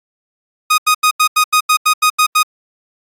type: tone bursts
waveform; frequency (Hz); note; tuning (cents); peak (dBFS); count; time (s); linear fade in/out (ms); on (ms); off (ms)
sawtooth; 1244.5; D#6; 0; -5; 11; 0.7-2.431; 10; 81; 84
effects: AAC 64 kbps